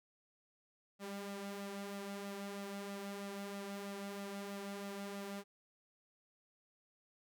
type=tone with flanger; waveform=sawtooth; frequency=199.7 Hz; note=G3; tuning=32 cents sharp; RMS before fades=-45 dBFS; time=0.99-5.44 s; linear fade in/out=50 ms; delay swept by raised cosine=1.5 to 3.6 ms; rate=3.1 Hz; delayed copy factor=+0.55; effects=none